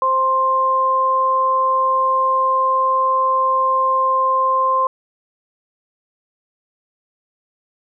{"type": "tone pair together", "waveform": "sine", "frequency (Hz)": [524, 1049.9], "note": ["C5", "C6"], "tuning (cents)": [2, 6], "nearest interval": "octave", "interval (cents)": 1204, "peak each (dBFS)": [-22, -14], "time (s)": [0.02, 4.87], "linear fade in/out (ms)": 2, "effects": []}